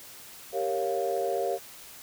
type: chord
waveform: sine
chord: G half-diminished seventh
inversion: none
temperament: equal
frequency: 392 / 466.2 / 554.4 / 698.5 Hz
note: G4 / Bb4 / Db5 / F5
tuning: 0 / 0 / 0 / 0 cents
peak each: -31 dBFS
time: 0.52-1.59 s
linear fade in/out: 50 ms
effects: tanh soft clip ceiling -17 dBFS + white hiss -47 dBFS RMS until 2.02 s